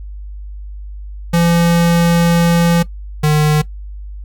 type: tone pair in turn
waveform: square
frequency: 170.2 / 151.63 Hz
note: F3 / D#3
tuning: -44 / -44 cents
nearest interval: major second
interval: 200 cents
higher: first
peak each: -10 dBFS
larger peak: neither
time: 1.33-2.83 / 3.23-3.62 s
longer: first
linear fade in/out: 10 ms
effects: noise-tail reverb RT60 0.1 s tail -18 dB re dry + added 50 Hz sine -26 dBFS peak until 4.24 s